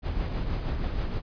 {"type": "noise with tremolo", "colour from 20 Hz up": "brown", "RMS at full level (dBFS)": -27, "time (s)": [0.02, 1.22], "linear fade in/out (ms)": 50, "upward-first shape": "triangle", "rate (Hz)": 6.3, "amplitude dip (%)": 45, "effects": ["resampled to 11025 Hz"]}